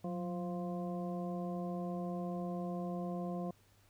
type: harmonic tone with a mistuned harmonic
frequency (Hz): 174.61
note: F3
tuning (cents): 0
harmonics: 1 / 2 / 3 / 4 / 6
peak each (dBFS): -38 / -45 / -45 / -45 / -52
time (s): 0.04-3.51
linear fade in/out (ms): 5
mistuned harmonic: 1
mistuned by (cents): +57
effects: added 100 Hz sine -67 dBFS peak until 3.89 s + pink hiss -69 dBFS RMS until 3.89 s